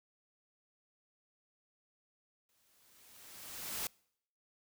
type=noise with exponential growth; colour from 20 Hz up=white; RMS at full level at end=-37 dBFS; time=2.49-3.87 s; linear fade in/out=1 ms; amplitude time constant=300 ms; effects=noise-tail reverb RT60 0.7 s tail -26 dB re dry